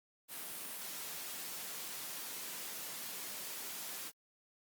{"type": "high-pass noise", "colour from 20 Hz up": "white", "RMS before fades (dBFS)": -44, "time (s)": [0.28, 4.12], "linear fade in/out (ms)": 50, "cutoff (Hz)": 140, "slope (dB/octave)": 24, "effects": ["Opus 32 kbps"]}